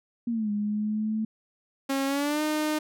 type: exponential two-way sweep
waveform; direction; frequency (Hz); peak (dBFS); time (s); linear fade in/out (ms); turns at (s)
sine; down then up; 240 to 206.1 to 219.6; -25; 0.27-1.25; 5; 0.51
type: tone with pitch glide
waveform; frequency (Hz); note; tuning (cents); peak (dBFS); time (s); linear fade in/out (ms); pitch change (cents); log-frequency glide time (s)
sawtooth; 272.3 to 305.6; C#4 to D#4; -31 to -31; -21; 1.89-2.79; 10; +200; 2.06-2.42
effects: none